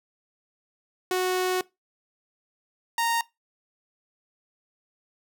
sawtooth tone pair in turn, 368.1 / 927.6 Hz, F#4 / A#5, -9 / -9 cents, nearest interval octave + major third, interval 1600 cents, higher second, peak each -19 dBFS, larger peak neither, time 1.11-1.61 / 2.98-3.21 s, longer first, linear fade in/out 2 ms, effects noise-tail reverb RT60 0.2 s tail -21 dB re dry

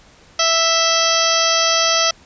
harmonic tone with a mistuned harmonic, 659.3 Hz, E5, in tune, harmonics 1 / 2 / 3 / 4 / 5 / 6 / 7 / 8 / 9, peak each -21 / -20 / -25 / -25 / -22 / -26 / -23 / -21 / -21 dBFS, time 0.39-2.11 s, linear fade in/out 5 ms, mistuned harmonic 5, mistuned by -34 cents, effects pink hiss -48 dBFS RMS until 2.25 s + resampled to 16000 Hz

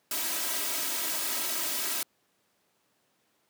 white noise with comb filter, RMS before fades -31 dBFS, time 0.11-2.03 s, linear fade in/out 2 ms, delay 3.1 ms, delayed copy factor +1, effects pink hiss -71 dBFS RMS until 3.49 s + high-pass 200 Hz 12 dB/octave

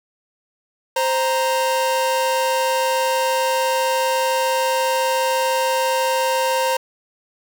45% pulse tone pair together, 523.2 / 932.3 Hz, C5 / A#5, 0 / 0 cents, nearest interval minor seventh, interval 1000 cents, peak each -20 dBFS, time 0.96-6.77 s, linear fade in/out 5 ms, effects none

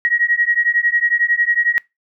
sine beating tone pair, 1893 / 1904 Hz, A#6 / A#6, +26 / +36 cents, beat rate 11 Hz, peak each -17 dBFS, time 0.05-1.78 s, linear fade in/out 0 ms, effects noise-tail reverb RT60 0.2 s tail -23 dB re dry

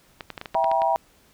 clicks, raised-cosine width 0.3 ms, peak -17 dBFS, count 9, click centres 0.208 / 0.303 / 0.378 / 0.414 / 0.458 / 0.545 / 0.643 / 0.715 / 0.819 s
sine chord, E diminished, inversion none, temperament equal with one note detuned, 659.3 / 784 / 954.7 Hz, E5 / G5 / Bb5, 0 / 0 / +41 cents, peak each -23 dBFS, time 0.55-0.96 s, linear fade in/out 0 ms
effects pink hiss -58 dBFS RMS until 1.33 s

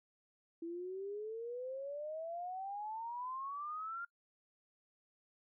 sine exponential sweep, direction up, 329.6 to 1409 Hz, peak -40 dBFS, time 0.62-4.05 s, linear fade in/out 5 ms, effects noise-tail reverb RT60 0.1 s tail -24 dB re dry

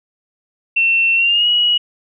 sine tone with pitch glide, 2700 to 2911 Hz, E7 to F#7, +41 to -29 cents, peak -11 dBFS, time 0.76-1.78 s, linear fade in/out 10 ms, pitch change +130 cents, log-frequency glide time 1.15-1.48 s, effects none

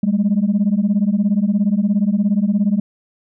sine beating tone pair, 195.8 / 212.8 Hz, G3 / G#3, -2 / +42 cents, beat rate 17 Hz, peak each -15 dBFS, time 0.03-2.8 s, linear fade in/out 5 ms, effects tanh soft clip ceiling -9 dBFS

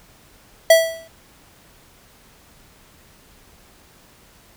square tone with exponential decay, 655 Hz, E5, 11 cents flat, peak -6 dBFS, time 0.7-1.08 s, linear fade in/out 5 ms, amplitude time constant 81 ms, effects pink hiss -51 dBFS RMS until 4.56 s

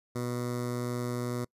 15% pulse tone with notch filter, 122.2 Hz, B2, 18 cents flat, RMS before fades -33 dBFS, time 0.15-1.45 s, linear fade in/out 10 ms, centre 2800 Hz, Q 0.95, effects noise-tail reverb RT60 0.1 s tail -25 dB re dry + resampled to 32000 Hz

